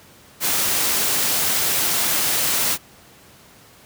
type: noise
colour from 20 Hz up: white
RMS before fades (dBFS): -20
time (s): 0.4-2.78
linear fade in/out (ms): 50
effects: pink hiss -48 dBFS RMS until 3.85 s + high-pass 80 Hz 12 dB/octave